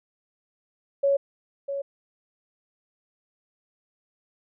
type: tone with echo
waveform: sine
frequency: 557 Hz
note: C#5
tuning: 8 cents sharp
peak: -18 dBFS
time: 1.03-1.17 s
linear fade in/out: 10 ms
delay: 650 ms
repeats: 1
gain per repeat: -9 dB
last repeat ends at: 1.82 s
effects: none